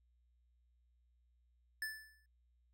square tone with exponential decay, 1749 Hz, A6, 11 cents flat, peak -37 dBFS, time 1.82-2.26 s, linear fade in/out 2 ms, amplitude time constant 94 ms, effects added 60 Hz sine -70 dBFS peak until 2.73 s

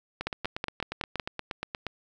two click trains, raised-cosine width 0.3 ms, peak -13 / -16 dBFS, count 6 / 15, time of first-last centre 0.27-1.198 / 0.21-1.867 s, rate 5.39 / 8.45 Hz, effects none

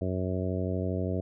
harmonic tone, 92.5 Hz, F#2, in tune, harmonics 1 / 2 / 3 / 4 / 5 / 6 / 7, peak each -31 / -34 / -36 / -37 / -38 / -39 / -39 dBFS, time 0.01-1.21 s, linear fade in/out 5 ms, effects none

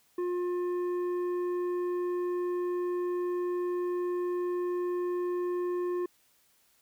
triangle tone with tanh clipping, 355.5 Hz, F4, 31 cents sharp, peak -30 dBFS, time 0.18-6.06 s, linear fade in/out 5 ms, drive 12 dB, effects white hiss -67 dBFS RMS until 6.81 s

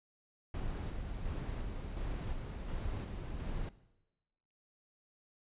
brown noise with tremolo, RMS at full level -38 dBFS, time 0.54-3.69 s, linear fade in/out 2 ms, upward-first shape square, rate 1.4 Hz, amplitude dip 30%, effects noise-tail reverb RT60 1.0 s tail -18 dB re dry + resampled to 8000 Hz

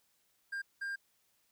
triangle tone bursts at uneven times, 1600 Hz, G6, 35 cents sharp, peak -34 dBFS, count 2, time 0.52-0.62 / 0.81-0.96 s, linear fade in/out 10 ms, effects white hiss -74 dBFS RMS until 1.51 s

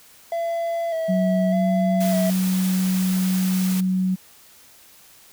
triangle tone with vibrato, 662 Hz, E5, 7 cents sharp, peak -20 dBFS, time 0.32-2.3 s, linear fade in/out 2 ms, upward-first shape square, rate 0.83 Hz, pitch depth 31 cents each way
sine tone, 186.2 Hz, F#3, 11 cents sharp, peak -18 dBFS, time 1.08-4.16 s, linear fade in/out 20 ms
white noise, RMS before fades -32 dBFS, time 2-3.81 s, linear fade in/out 10 ms
effects white hiss -50 dBFS RMS until 5.32 s

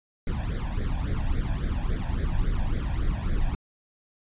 brown noise with flanger, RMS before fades -26 dBFS, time 0.27-3.55 s, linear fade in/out 2 ms, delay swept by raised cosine 0.52 to 1.22 ms, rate 3.6 Hz, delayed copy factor +0.9, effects resampled to 8000 Hz

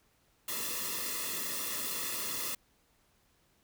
white noise with comb filter, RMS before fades -36 dBFS, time 0.48-2.55 s, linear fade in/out 5 ms, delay 1.3 ms, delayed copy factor -1, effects pink hiss -70 dBFS RMS until 3.63 s

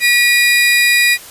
35% pulse tone pair together, 1937 / 2440 Hz, B6 / D#7, -34 / -34 cents, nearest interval major third, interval 400 cents, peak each -10 dBFS, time 0-1.18 s, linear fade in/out 50 ms, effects white hiss -35 dBFS RMS until 1.3 s + resampled to 32000 Hz

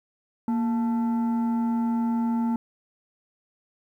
sine tone pair together, 233.1 / 880.1 Hz, A#3 / A5, 0 / 0 cents, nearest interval octave + major seventh, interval 2300 cents, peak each -20 / -30 dBFS, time 0.48-2.56 s, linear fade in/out 2 ms, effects tanh soft clip ceiling -20 dBFS + 10-bit

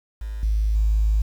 sine tone with level steps, 53 Hz, G#1, 36 cents sharp, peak -27 / -17 / -15 dBFS, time 0.21-1.22 s, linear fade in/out 5 ms, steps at 0.43 / 0.75 s, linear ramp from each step 2 ms, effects tanh soft clip ceiling -12 dBFS + 8-bit

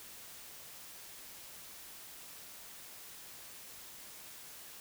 silence, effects white hiss -51 dBFS RMS until 4.8 s

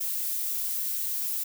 violet noise, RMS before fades -30 dBFS, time 0-1.44 s, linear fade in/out 10 ms, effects none

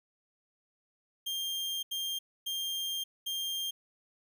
40% pulse tone bursts at uneven times, 3194 Hz, G7, 32 cents sharp, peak -32 dBFS, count 4, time 1.26-1.83 / 1.91-2.19 / 2.46-3.04 / 3.26-3.71 s, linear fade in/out 10 ms, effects none

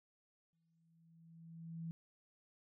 sine tone with exponential growth, 164.9 Hz, E3, 1 cent sharp, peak -40 dBFS, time 0.53-1.91 s, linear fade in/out 0 ms, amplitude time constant 300 ms, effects none

